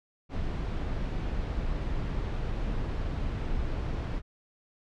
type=noise; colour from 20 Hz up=brown; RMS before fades=-31 dBFS; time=0.29-4.22 s; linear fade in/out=50 ms; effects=low-pass 4000 Hz 12 dB/octave